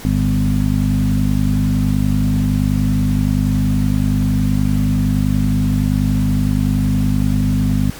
harmonic tone with a mistuned harmonic, 50.6 Hz, G#1, 44 cents flat, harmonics 1 / 2 / 3 / 4 / 5, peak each -19 / -19 / -19 / -19 / -19 dBFS, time 0.05-7.9 s, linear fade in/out 0 ms, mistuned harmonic 2, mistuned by +26 cents, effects pink hiss -34 dBFS RMS until 7.99 s + MP3 96 kbps

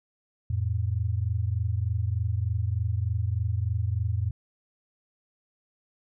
sine tone pair together, 87.31 / 110.63 Hz, F2 / A2, 0 / +10 cents, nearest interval major third, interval 410 cents, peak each -27 dBFS, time 0.5-4.31 s, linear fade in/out 5 ms, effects none

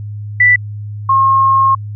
sine tone pair in turn, 1975.5 / 1075.9 Hz, B6 / C6, 0 / +48 cents, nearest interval major seventh, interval 1052 cents, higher first, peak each -5 / -7 dBFS, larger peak first, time 0.4-0.56 / 1.09-1.75 s, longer second, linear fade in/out 5 ms, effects added 104 Hz sine -22 dBFS peak until 1.95 s

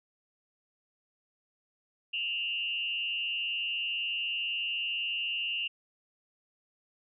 sine tone with frequency modulation, 2794 Hz, F7, in tune, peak -30 dBFS, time 2.13-5.68 s, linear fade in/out 10 ms, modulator 178 Hz, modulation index 0.71, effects none

